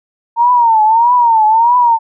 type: tone with vibrato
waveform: sine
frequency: 920 Hz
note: A#5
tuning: 23 cents flat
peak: -6 dBFS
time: 0.36-1.99 s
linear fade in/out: 50 ms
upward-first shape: triangle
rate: 1.6 Hz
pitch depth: 140 cents each way
effects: none